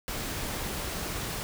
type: noise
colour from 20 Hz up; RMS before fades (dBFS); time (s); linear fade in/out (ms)
pink; -34; 0.08-1.43; 0
effects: none